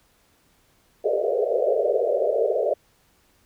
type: band-pass noise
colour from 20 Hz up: pink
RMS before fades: -22 dBFS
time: 1.04-2.74 s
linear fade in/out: 10 ms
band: 400 to 660 Hz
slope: 96 dB/octave
effects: pink hiss -62 dBFS RMS until 3.45 s